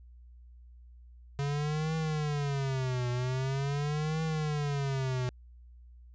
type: tone with vibrato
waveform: square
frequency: 140 Hz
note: C#3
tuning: 18 cents sharp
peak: -30 dBFS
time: 1.39-5.29 s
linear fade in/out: 0 ms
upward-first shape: triangle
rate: 0.44 Hz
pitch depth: 240 cents each way
effects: added 60 Hz sine -50 dBFS peak until 6.14 s + resampled to 16000 Hz